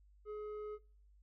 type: tone with low-pass filter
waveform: square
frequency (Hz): 422.3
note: G#4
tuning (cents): +29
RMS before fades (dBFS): -44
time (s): 0.25-0.79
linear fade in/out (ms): 50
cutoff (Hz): 910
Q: 2.6
effects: noise-tail reverb RT60 0.5 s tail -22 dB re dry + added 50 Hz sine -62 dBFS peak until 1.22 s